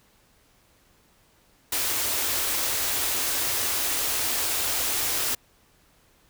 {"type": "band-stop noise", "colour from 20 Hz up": "white", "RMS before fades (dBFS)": -26, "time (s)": [1.72, 5.35], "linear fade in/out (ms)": 5, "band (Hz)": [130, 240], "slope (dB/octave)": 96, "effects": ["pink hiss -61 dBFS RMS until 6.29 s"]}